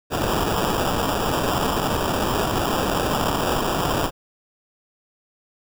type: noise with sample-and-hold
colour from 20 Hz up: violet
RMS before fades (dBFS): -22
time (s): 0.1-4.11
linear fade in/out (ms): 50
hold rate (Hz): 2100
effects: none